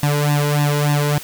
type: tone with flanger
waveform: sawtooth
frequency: 146.5 Hz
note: D3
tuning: 4 cents flat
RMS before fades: -17 dBFS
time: 0.03-1.18 s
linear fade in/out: 0 ms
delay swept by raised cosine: 1.1 to 2.09 ms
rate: 3.4 Hz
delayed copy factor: +0.85
effects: white hiss -35 dBFS RMS until 1.23 s